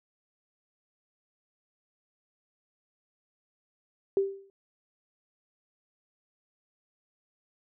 sine tone with exponential decay, 392 Hz, G4, in tune, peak -19 dBFS, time 4.17-4.5 s, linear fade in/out 1 ms, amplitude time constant 71 ms, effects none

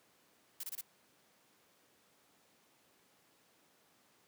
blue noise bursts, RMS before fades -42 dBFS, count 4, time 0.6-0.812 s, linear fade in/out 5 ms, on 35 ms, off 24 ms, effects pink hiss -69 dBFS RMS until 4.27 s + high-pass 200 Hz 12 dB/octave

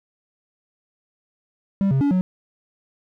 triangle tone with pitch steps, 196.4 / 134.6 / 284.6 / 184.2 Hz, G3 / C3 / C#4 / F#3, +4 / +49 / +46 / -7 cents, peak -14 dBFS, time 1.81-2.21 s, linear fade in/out 0 ms, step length 100 ms, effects none

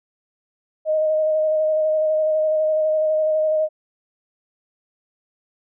sine tone with vibrato, 622.3 Hz, D#5, in tune, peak -16 dBFS, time 0.85-3.69 s, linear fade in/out 50 ms, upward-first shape square, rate 12 Hz, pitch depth 13 cents each way, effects none

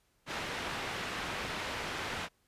white low-pass noise, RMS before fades -38 dBFS, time 0.26-2.29 s, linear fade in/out 50 ms, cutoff 2500 Hz, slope 12 dB/octave, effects pink hiss -73 dBFS RMS until 2.47 s + resampled to 32000 Hz

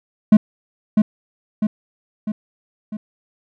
triangle tone with echo, 213.4 Hz, G#3, 47 cents sharp, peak -3 dBFS, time 0.32-0.37 s, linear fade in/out 5 ms, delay 650 ms, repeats 4, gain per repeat -5 dB, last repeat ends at 2.97 s, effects none

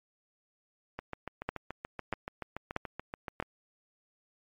two click trains, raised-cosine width 0.5 ms, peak -22 / -16 dBFS, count 18 / 4, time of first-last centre 0.99-3.426 / 1.49-3.401 s, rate 6.98 / 1.57 Hz, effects MP3 64 kbps

